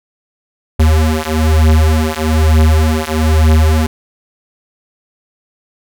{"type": "beating tone pair", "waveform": "square", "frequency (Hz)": [77.78, 78.88], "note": ["D#2", "D#2"], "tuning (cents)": [0, 24], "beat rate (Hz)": 1.1, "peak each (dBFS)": -12, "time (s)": [0.79, 3.87], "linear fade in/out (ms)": 10, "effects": []}